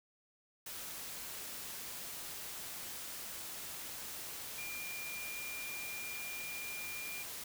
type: tone in noise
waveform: sine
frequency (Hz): 2400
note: D7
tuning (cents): +37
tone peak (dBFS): -43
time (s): 4.58-7.23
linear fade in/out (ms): 5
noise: white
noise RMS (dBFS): -45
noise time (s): 0.66-7.44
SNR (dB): -1
effects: none